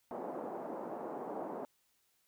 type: band-pass noise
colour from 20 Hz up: white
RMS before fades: -42 dBFS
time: 0.11-1.65 s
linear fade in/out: 0 ms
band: 220 to 820 Hz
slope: 24 dB/octave
effects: white hiss -75 dBFS RMS until 2.27 s